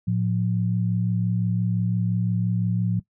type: tone pair together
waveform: sine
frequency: 112.07 / 177.9 Hz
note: A2 / F3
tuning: +32 / +32 cents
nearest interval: minor sixth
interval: 800 cents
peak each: -23 dBFS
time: 0.07-3 s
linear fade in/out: 10 ms
effects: noise-tail reverb RT60 0.1 s tail -19 dB re dry